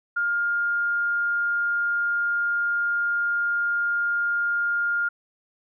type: tone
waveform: sine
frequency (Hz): 1410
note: F6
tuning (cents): +16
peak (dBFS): -21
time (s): 0.16-5.09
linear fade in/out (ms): 10
effects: none